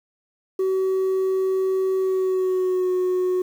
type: tone with pitch glide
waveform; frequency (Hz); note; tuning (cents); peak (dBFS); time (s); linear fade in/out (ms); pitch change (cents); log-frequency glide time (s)
sine; 379.1 to 366.2; F#4 to F#4; +42 to -18; -16; 0.59-3.42; 5; -60; 1.98-2.91
effects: tanh soft clip ceiling -18 dBFS + 8-bit